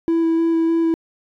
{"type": "tone with vibrato", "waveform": "triangle", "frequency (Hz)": 329.6, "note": "E4", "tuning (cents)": 0, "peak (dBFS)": -12, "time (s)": [0.08, 0.94], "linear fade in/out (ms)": 0, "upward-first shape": "square", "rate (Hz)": 3.3, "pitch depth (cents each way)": 9, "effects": ["tanh soft clip ceiling -8 dBFS"]}